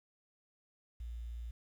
sine tone with quantisation, 58.27 Hz, A#1, in tune, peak -40 dBFS, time 1-1.51 s, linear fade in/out 5 ms, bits 11, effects none

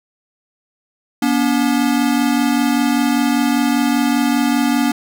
square tone pair together, 240.5 / 285.6 Hz, B3 / D4, -46 / -48 cents, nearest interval minor third, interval 298 cents, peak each -17 dBFS, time 1.22-4.92 s, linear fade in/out 5 ms, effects none

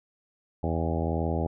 harmonic tone with a mistuned harmonic, 81.8 Hz, E2, 13 cents flat, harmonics 1 / 2 / 3 / 4 / 5 / 6 / 7 / 8 / 9 / 10, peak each -29 / -32 / -34 / -35 / -36 / -37 / -37 / -38 / -39 / -39 dBFS, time 0.63-1.47 s, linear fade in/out 5 ms, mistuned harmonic 9, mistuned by +37 cents, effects none

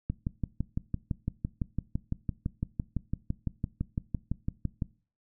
click train, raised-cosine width 5 ms, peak -17 dBFS, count 29, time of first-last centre 0.1-4.822 s, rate 5.93 Hz, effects noise-tail reverb RT60 0.4 s tail -21 dB re dry

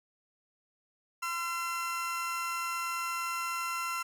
30% pulse tone pair together, 1028 / 1357.2 Hz, C6 / F6, -31 / -50 cents, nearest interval perfect fourth, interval 481 cents, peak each -35 / -31 dBFS, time 1.22-4.03 s, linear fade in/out 10 ms, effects none

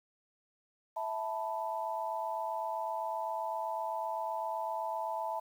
sine chord, E suspended fourth, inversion none, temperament equal with one note detuned, 655.8 / 880 / 987.8 Hz, E5 / A5 / B5, -9 / 0 / 0 cents, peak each -38 / -36 / -40 dBFS, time 0.96-5.4 s, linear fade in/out 10 ms, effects 10-bit

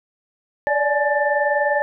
sine tone cluster, 572 / 592 / 847 / 1775 Hz, D5 / D5 / G#5 / A6, -46 / +14 / +34 / +15 cents, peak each -22 dBFS, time 0.67-1.82 s, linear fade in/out 0 ms, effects none

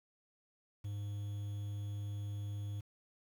triangle tone with quantisation, 102.3 Hz, G#2, 26 cents flat, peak -36 dBFS, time 0.84-2.81 s, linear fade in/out 10 ms, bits 10, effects none

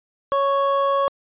triangle tone pair together, 554.4 / 1108.7 Hz, C#5 / C#6, 0 / 0 cents, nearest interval octave, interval 1200 cents, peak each -18 dBFS, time 0.32-1.08 s, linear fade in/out 0 ms, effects resampled to 8000 Hz

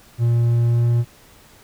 triangle tone with pitch glide, 118 to 118.68 Hz, A#2 to A#2, +22 to +31 cents, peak -12 dBFS, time 0.18-1.05 s, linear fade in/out 50 ms, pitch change +9 cents, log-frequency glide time 0.65-0.87 s, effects pink hiss -49 dBFS RMS until 1.63 s

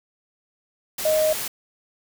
sine tone in noise, 622.3 Hz, D#5, in tune, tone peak -17 dBFS, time 1.05-1.33 s, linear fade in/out 5 ms, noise white, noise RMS -29 dBFS, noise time 0.98-1.48 s, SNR +9 dB, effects none

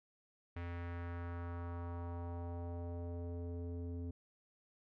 square tone with low-pass filter sweep, 86.3 Hz, F2, 20 cents flat, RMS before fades -43 dBFS, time 0.56-4.11 s, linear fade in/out 5 ms, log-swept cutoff 2200 to 340 Hz, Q 1.9, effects none

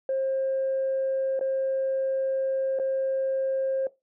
sine tone with dropouts, 533 Hz, C5, 32 cents sharp, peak -22 dBFS, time 0.09-3.87 s, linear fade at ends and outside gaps 2 ms, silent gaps 1.393-1.41 / 2.789-2.797 s, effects noise-tail reverb RT60 0.2 s tail -18 dB re dry + tanh soft clip ceiling -20 dBFS

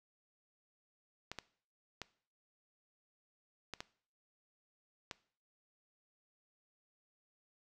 clicks, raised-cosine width 0.2 ms, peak -24 dBFS, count 6, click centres 1.316 / 1.387 / 2.017 / 3.737 / 3.805 / 5.112 s, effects noise-tail reverb RT60 0.5 s tail -19 dB re dry

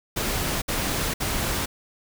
pink noise bursts, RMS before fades -26 dBFS, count 3, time 0.16-1.66 s, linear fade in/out 10 ms, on 460 ms, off 60 ms, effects none

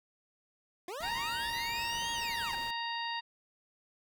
25% pulse linear two-way sweep, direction up then down, 332.4 to 3322 to 765 Hz, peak -35 dBFS, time 0.88-2.55 s, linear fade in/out 2 ms, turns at 2.12 s
pink noise, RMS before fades -48 dBFS, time 1-2.71 s, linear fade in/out 5 ms
harmonic tone, 932.3 Hz, A#5, in tune, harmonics 1 / 2 / 3 / 4 / 5, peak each -37 / -40 / -42 / -43 / -44 dBFS, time 1.02-3.21 s, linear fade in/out 20 ms
effects none

